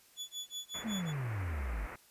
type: tone with tremolo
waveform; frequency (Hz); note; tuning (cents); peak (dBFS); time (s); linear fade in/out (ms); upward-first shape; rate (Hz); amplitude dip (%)
30% pulse; 3432; A7; -44; -35; 0.16-1.13; 50; sine; 5.4; 100
type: low-pass noise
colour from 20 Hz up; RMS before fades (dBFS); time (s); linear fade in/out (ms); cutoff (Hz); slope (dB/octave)
white; -47; 0.74-1.96; 5; 2300; 48
type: exponential sweep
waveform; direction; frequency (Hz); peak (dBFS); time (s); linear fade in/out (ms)
triangle; down; 233.8 to 46.25; -32; 0.84-1.87; 20
effects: white hiss -63 dBFS RMS until 2.1 s + resampled to 32000 Hz